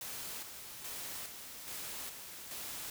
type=noise with tremolo; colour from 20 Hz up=white; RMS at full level=-43 dBFS; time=0.01-2.9 s; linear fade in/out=2 ms; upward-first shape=square; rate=1.2 Hz; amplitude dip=45%; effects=none